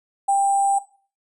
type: tone with sample-and-hold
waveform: sine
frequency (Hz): 793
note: G5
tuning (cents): +20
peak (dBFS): -15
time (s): 0.28-0.79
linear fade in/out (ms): 10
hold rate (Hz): 8820
effects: noise-tail reverb RT60 0.4 s tail -17 dB re dry + resampled to 24000 Hz